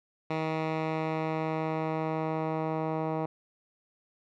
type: tone with low-pass filter sweep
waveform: 10% pulse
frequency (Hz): 158.5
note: D#3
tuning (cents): +32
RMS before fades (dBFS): -31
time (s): 0.3-3.26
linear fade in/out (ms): 5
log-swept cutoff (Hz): 2700 to 1100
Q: 0.92
effects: none